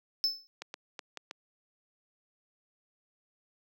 triangle tone with exponential decay, 5260 Hz, E8, 5 cents flat, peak -21 dBFS, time 0.24-0.47 s, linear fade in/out 0 ms, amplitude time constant 48 ms
clicks, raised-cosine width 0.2 ms, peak -22 dBFS, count 5, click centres 0.62 / 0.741 / 0.992 / 1.173 / 1.311 s
effects high-pass 400 Hz 12 dB/octave

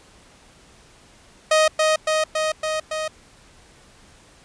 sawtooth tone with echo, 625 Hz, D#5, 8 cents sharp, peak -10 dBFS, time 1.51-1.68 s, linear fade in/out 5 ms, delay 280 ms, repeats 5, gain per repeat -2 dB, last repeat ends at 3.08 s, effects pink hiss -51 dBFS RMS until 4.44 s + resampled to 22050 Hz

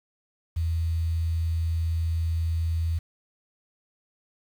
sine tone with quantisation, 82.41 Hz, E2, in tune, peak -23 dBFS, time 0.56-2.99 s, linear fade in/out 10 ms, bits 8, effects none

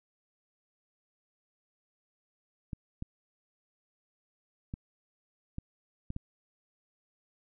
clicks, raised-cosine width 5 ms, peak -24 dBFS, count 6, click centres 2.732 / 3.024 / 4.739 / 5.584 / 6.104 / 6.164 s, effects none

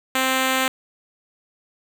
5% pulse tone, 261.6 Hz, C4, in tune, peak -7 dBFS, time 0.15-0.68 s, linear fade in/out 2 ms, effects none

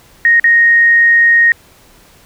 sine tone with dropouts, 1864.7 Hz, A#6, in tune, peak -5 dBFS, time 0.25-1.52 s, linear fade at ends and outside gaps 1 ms, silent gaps 0.398-0.442 s, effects pink hiss -45 dBFS RMS until 2.25 s

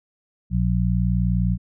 harmonic tone, 59.9 Hz, A#1, 48 cents sharp, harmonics 1 / 2 / 3, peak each -22 / -22 / -22 dBFS, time 0.5-1.58 s, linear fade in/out 50 ms, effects none

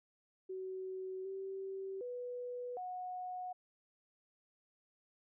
sine tone with pitch steps, 376 / 385.8 / 492 / 731 Hz, F#4 / G4 / B4 / F#5, +28 / -28 / -7 / -21 cents, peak -40 dBFS, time 0.49-3.53 s, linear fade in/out 10 ms, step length 760 ms, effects none

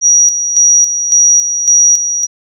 sine tone with tremolo, 5770 Hz, F#8, 44 cents flat, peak -4 dBFS, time 0.01-2.27 s, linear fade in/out 50 ms, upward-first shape square, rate 1.8 Hz, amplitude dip 60%, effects none

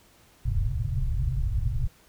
pink low-pass noise, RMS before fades -26 dBFS, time 0.45-1.88 s, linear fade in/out 10 ms, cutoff 140 Hz, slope 96 dB/octave, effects pink hiss -58 dBFS RMS until 2.08 s

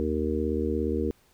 harmonic tone, 77.1 Hz, D#2, 15 cents flat, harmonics 1 / 3 / 4 / 5 / 6, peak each -31 / -31 / -31 / -31 / -31 dBFS, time 0-1.11 s, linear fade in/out 0 ms, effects pink hiss -63 dBFS RMS until 1.33 s

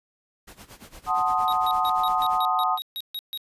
pink noise with tremolo, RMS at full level -43 dBFS, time 0.47-2.4 s, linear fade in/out 10 ms, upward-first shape sine, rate 8.7 Hz, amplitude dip 85%
sine chord, F# diminished seventh, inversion none, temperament equal, 740 / 880 / 1046.5 / 1244.5 Hz, F#5 / A5 / C6 / Eb6, 0 / 0 / 0 / 0 cents, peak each -25 / -27 / -29 / -24 dBFS, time 1.06-2.79 s, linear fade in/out 50 ms
square tone bursts, 3798 Hz, A#7, 32 cents sharp, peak -30 dBFS, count 11, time 1.48-3.375 s, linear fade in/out 0 ms, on 45 ms, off 140 ms
effects resampled to 32000 Hz

